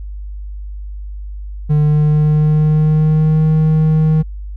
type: tone with pitch glide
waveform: triangle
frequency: 150 to 156.64 Hz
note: D3 to D#3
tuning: +37 to +12 cents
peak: -7 dBFS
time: 1.69-4.23 s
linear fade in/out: 20 ms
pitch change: +75 cents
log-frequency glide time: 1.83-3.45 s
effects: added 50 Hz sine -24 dBFS peak until 4.56 s